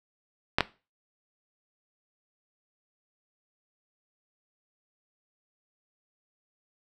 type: clicks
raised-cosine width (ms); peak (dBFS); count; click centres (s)
0.3; -5; 2; 0.585 / 0.607
effects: noise-tail reverb RT60 0.3 s tail -17 dB re dry